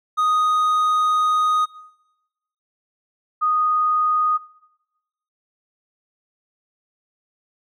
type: tone pair in turn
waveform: triangle / sine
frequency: 1244.5 / 1239.8 Hz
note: D#6 / D#6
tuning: 0 / -7 cents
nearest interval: unison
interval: 7 cents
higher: first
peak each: -14 / -16 dBFS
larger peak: first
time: 0.17-1.66 / 3.41-4.38 s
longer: first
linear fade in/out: 20 ms
effects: noise-tail reverb RT60 1.0 s tail -20 dB re dry